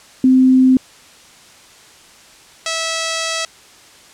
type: tone pair in turn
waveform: sine / 5% pulse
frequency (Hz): 258.9 / 652.4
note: C4 / E5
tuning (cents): -18 / -18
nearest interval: octave + major third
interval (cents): 1600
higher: second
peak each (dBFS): -7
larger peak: neither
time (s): 0.24-0.77 / 2.66-3.45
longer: second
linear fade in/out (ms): 2
effects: white hiss -44 dBFS RMS until 4.13 s + low-pass 8000 Hz 12 dB/octave